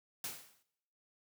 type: noise with exponential decay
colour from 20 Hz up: white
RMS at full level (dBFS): -38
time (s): 0.24-0.63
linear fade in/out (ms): 2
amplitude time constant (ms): 84
effects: noise-tail reverb RT60 0.8 s tail -20 dB re dry + high-pass 80 Hz 12 dB/octave